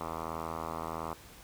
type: tone with low-pass filter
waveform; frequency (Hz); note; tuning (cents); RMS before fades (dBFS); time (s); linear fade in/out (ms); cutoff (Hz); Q
5% pulse; 81.4; E2; -21; -38; 0.01-1.13; 0; 1200; 3.6
effects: pink hiss -53 dBFS RMS until 1.43 s